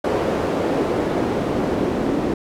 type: noise with band-pass filter sweep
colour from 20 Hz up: pink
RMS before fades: -21 dBFS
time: 0.04-2.34 s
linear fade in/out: 5 ms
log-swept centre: 470 to 310 Hz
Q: 1.3
effects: none